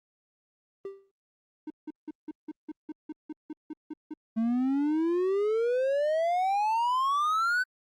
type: tone with exponential decay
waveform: triangle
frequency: 392 Hz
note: G4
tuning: in tune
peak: -30 dBFS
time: 0.85-1.11 s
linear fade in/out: 2 ms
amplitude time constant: 55 ms
type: tone bursts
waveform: triangle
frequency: 307.2 Hz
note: D#4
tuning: 22 cents flat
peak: -32 dBFS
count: 13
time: 1.67-4.139 s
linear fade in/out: 5 ms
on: 33 ms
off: 170 ms
type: exponential sweep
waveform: triangle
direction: up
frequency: 220 to 1528 Hz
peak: -22 dBFS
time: 4.36-7.64 s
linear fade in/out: 20 ms
effects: Opus 32 kbps